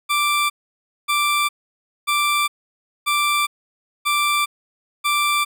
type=tone bursts; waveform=20% pulse; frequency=1174.7 Hz; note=D6; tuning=in tune; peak=-12 dBFS; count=6; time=0.09-5.45 s; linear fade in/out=20 ms; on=410 ms; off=580 ms; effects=none